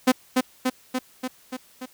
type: tone with echo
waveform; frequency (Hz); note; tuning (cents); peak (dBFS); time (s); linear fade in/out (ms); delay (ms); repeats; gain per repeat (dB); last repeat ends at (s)
sawtooth; 255.6; C4; -40; -10; 0.07-0.12; 10; 290; 6; -3; 1.86
effects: white hiss -55 dBFS RMS until 1.93 s